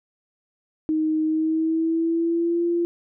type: tone with pitch glide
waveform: sine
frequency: 312.7 to 343 Hz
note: D#4 to F4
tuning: +9 to -31 cents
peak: -19 dBFS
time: 0.89-2.85 s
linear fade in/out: 0 ms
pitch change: +160 cents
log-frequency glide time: 1.24-2.64 s
effects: none